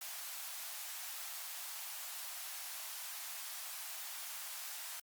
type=high-pass noise; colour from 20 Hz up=white; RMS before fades=-45 dBFS; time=0.01-5 s; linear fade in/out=5 ms; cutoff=640 Hz; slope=48 dB/octave; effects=Opus 48 kbps